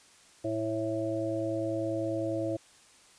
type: harmonic tone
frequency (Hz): 110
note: A2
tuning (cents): 0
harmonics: 1 / 3 / 5 / 6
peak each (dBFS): -38 / -32 / -34 / -36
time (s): 0.44-2.57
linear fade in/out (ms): 10
effects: white hiss -58 dBFS RMS until 3.18 s + resampled to 22050 Hz